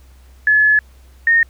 sine tone pair in turn, 1712 / 1841.9 Hz, A6 / A#6, -48 / -21 cents, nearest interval minor second, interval 127 cents, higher second, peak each -9 dBFS, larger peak neither, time 0.47-0.79 / 1.27-1.43 s, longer first, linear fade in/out 2 ms, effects added 64 Hz sine -42 dBFS peak until 1.49 s + pink hiss -54 dBFS RMS until 1.49 s

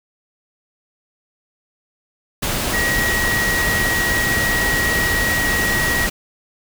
sine tone in noise, 1905 Hz, A#6, 37 cents sharp, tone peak -18 dBFS, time 2.73-6.07 s, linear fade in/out 10 ms, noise pink, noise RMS -21 dBFS, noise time 2.42-6.1 s, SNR 0 dB, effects none

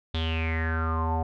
square tone with low-pass filter sweep, 81 Hz, E2, 30 cents flat, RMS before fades -27 dBFS, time 0.14-1.23 s, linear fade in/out 5 ms, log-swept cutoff 3600 to 770 Hz, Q 9.3, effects none

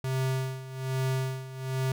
square tone with tremolo, 131.4 Hz, C3, 8 cents sharp, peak -26 dBFS, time 0.04-1.92 s, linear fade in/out 2 ms, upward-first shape sine, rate 1.2 Hz, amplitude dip 80%, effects none

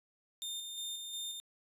sawtooth tone with tremolo, 3625 Hz, A#7, 49 cents flat, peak -35 dBFS, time 0.42-1.4 s, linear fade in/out 0 ms, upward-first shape square, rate 2.8 Hz, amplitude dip 35%, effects resampled to 32000 Hz

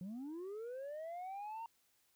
sine linear sweep, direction up, 172.3 to 930 Hz, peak -40 dBFS, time 0.01-1.66 s, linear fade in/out 2 ms, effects tanh soft clip ceiling -42 dBFS + white hiss -75 dBFS RMS until 2.15 s

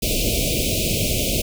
pink band-stop noise, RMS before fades -21 dBFS, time 0.02-1.42 s, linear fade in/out 10 ms, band 670 to 2300 Hz, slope 96 dB/octave, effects none

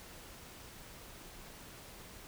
silence, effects pink hiss -52 dBFS RMS until 2.27 s

